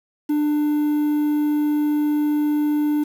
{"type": "tone with quantisation", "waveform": "triangle", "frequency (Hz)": 297.5, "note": "D4", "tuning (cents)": 22, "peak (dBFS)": -15, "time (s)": [0.29, 3.04], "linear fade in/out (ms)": 10, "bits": 7, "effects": []}